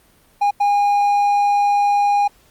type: tone bursts at uneven times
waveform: triangle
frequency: 815 Hz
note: G#5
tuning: 33 cents flat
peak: -11 dBFS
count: 2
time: 0.41-0.51 / 0.6-2.28 s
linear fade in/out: 10 ms
effects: pink hiss -54 dBFS RMS until 2.5 s + Opus 32 kbps